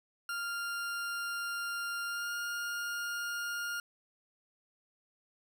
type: tone with pitch glide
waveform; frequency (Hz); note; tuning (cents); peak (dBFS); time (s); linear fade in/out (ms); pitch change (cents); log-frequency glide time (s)
40% pulse; 1396.9 to 1413.1; F6 to F6; 0 to +20; -34; 0.29-3.8; 2; +20; 2.07-2.32
effects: none